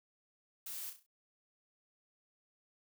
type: noise with echo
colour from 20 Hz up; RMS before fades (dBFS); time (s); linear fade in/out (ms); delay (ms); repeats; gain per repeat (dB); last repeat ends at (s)
blue; -44; 0.66-0.9; 5; 33; 5; -7; 1.065
effects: none